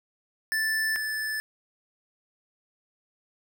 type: tone pair in turn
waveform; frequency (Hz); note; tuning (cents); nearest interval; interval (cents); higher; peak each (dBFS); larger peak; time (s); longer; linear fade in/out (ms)
square; 1760 / 1745.8; A6 / A6; 0 / -14; unison; 14; first; -25 / -29; first; 0.52-0.96 / 0.96-1.4; neither; 0
effects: none